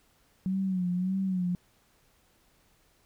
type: tone with vibrato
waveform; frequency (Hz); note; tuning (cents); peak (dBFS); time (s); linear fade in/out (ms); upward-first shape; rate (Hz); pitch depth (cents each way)
sine; 185; F#3; 0; -26; 0.46-1.55; 0; sine; 1.7; 71
effects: pink hiss -66 dBFS RMS until 3.05 s